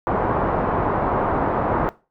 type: low-pass noise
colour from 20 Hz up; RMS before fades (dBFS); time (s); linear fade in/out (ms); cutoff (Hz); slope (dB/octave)
white; -21; 0.07-1.89; 0; 1100; 24
effects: noise-tail reverb RT60 0.3 s tail -19 dB re dry